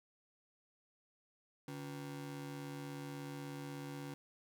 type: ring-modulated tone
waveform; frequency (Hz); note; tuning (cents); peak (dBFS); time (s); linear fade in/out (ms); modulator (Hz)
35% pulse; 212.7; G#3; +42; -39; 1.68-4.14; 0; 68.1
effects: none